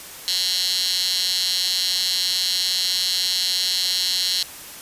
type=tone with high-pass filter; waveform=15% pulse; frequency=183.1 Hz; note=F#3; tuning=18 cents flat; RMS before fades=-22 dBFS; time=0.28-4.43 s; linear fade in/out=0 ms; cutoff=4000 Hz; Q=4.7; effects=white hiss -38 dBFS RMS until 4.81 s + resampled to 32000 Hz